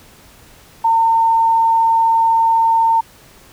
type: tone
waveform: sine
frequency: 908 Hz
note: A#5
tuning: 46 cents flat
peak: -10 dBFS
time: 0.84-3.01 s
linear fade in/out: 10 ms
effects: pink hiss -45 dBFS RMS until 3.52 s